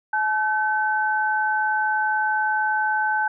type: tone pair together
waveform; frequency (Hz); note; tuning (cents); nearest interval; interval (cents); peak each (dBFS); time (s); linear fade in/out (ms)
sine; 858 / 1528.8; A5 / G6; -44 / -44; minor seventh; 1000; -22; 0.13-3.28; 5
effects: none